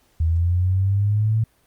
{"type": "linear sweep", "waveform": "sine", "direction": "up", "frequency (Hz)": [79.4, 112.6], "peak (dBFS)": -16, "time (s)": [0.2, 1.44], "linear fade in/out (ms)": 5, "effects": ["pink hiss -61 dBFS RMS until 1.66 s", "Opus 48 kbps"]}